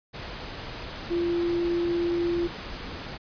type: tone in noise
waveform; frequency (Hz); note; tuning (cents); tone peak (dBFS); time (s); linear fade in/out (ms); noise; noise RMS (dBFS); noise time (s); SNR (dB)
sine; 344.1; F4; -26; -23; 1.1-2.48; 20; pink; -37; 0.13-3.18; +11
effects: resampled to 11025 Hz